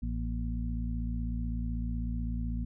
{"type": "harmonic tone with a mistuned harmonic", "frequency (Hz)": 56, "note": "A1", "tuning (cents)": 31, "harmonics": [1, 2, 3, 4], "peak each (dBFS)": [-32, -39, -41, -38], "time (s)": [0.02, 2.65], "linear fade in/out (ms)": 10, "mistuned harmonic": 4, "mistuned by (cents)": 100, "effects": []}